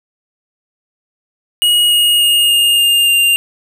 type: tone with pitch steps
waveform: square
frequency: 2891 / 2871 / 2851 / 2832 / 2812 / 2793 Hz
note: F#7 / F7 / F7 / F7 / F7 / F7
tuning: -41 / +47 / +35 / +23 / +11 / -1 cents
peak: -9 dBFS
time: 1.62-3.36 s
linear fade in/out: 0 ms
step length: 290 ms
effects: 8-bit